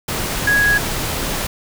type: tone in noise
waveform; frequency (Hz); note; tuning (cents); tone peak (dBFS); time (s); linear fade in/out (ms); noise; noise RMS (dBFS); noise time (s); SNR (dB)
sine; 1661.2; G#6; 0; -12; 0.47-0.78; 5; pink; -22; 0.08-1.47; +7
effects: none